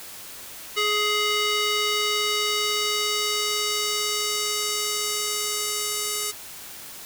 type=tone with band-pass filter sweep; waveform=square; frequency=418.9 Hz; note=G#4; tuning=15 cents sharp; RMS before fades=-25 dBFS; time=0.76-6.32 s; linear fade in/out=20 ms; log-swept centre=3000 to 8500 Hz; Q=1; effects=white hiss -40 dBFS RMS until 7.05 s